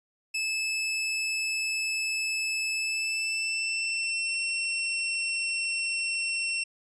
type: tone with pitch glide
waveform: sawtooth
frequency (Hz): 2611 to 2714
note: E7 to E7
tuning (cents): -17 to +50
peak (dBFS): -24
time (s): 0.34-6.64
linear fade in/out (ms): 10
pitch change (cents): +67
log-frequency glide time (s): 2.73-4.42
effects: resampled to 22050 Hz